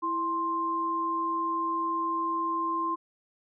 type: tone pair together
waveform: sine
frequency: 331 / 1051 Hz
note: E4 / C6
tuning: +7 / +7 cents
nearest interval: octave + minor sixth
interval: 2000 cents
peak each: -34 / -27 dBFS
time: 0.02-2.96 s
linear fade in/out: 20 ms
effects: none